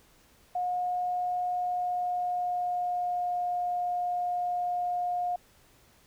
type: tone with pitch glide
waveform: sine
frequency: 720 to 712.6 Hz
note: F#5 to F5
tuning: -47 to +35 cents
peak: -27 dBFS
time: 0.55-5.36 s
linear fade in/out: 5 ms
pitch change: -18 cents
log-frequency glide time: 1.43-3.41 s
effects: pink hiss -61 dBFS RMS until 6.06 s